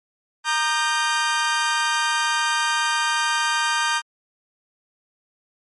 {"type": "chord", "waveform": "sawtooth", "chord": "Eb major", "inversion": "second", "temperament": "equal with one note detuned", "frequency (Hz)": [932.3, 1213.3, 1568], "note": ["Bb5", "Eb6", "G6"], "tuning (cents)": [0, -44, 0], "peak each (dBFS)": [-20, -21, -19], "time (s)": [0.44, 4.02], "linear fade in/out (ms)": 50, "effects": ["low-pass 9000 Hz 12 dB/octave", "MP3 48 kbps"]}